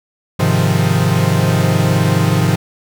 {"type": "chord", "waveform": "45% pulse", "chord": "F minor seventh", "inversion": "first", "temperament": "equal", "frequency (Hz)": [103.83, 130.81, 155.56, 174.61], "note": ["Ab2", "C3", "Eb3", "F3"], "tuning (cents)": [0, 0, 0, 0], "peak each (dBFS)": -17, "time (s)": [0.39, 2.56], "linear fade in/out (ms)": 10, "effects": []}